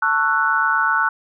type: chord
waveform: sine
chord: F# minor seventh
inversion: first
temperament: just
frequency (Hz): 888 / 1110 / 1332 / 1480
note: A5 / C#6 / E6 / F#6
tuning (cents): +16 / +2 / +18 / 0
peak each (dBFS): -23 / -23 / -21 / -18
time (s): 0.02-1.09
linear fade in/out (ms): 5
effects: none